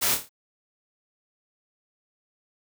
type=noise with echo; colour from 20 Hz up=white; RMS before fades=-24 dBFS; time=0.01-0.16 s; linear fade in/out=20 ms; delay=27 ms; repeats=5; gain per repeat=-6 dB; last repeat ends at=0.295 s; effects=none